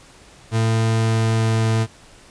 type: tone with pitch glide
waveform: 40% pulse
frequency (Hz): 112.5 to 111.79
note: A2 to A2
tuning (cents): +39 to +28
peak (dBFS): -15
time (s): 0.51-1.87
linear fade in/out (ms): 50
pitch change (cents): -11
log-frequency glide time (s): 0.97-1.68
effects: pink hiss -47 dBFS RMS until 2.3 s + resampled to 22050 Hz